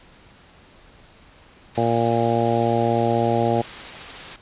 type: noise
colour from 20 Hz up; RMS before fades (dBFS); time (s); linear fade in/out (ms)
white; -35; 1.75-4.36; 0
type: harmonic tone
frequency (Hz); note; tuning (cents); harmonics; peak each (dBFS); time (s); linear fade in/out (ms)
116.54; A#2; 0; 1 / 2 / 3 / 4 / 5 / 6 / 7; -25 / -25 / -25 / -25 / -25 / -25 / -25; 1.77-3.62; 10
effects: pink hiss -50 dBFS RMS until 4.41 s + resampled to 8000 Hz